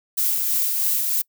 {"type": "noise with tremolo", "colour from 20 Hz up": "violet", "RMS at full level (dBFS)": -20, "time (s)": [0.17, 1.22], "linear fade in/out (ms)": 10, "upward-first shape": "triangle", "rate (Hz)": 3.1, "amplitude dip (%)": 35, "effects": ["noise-tail reverb RT60 0.1 s tail -26 dB re dry"]}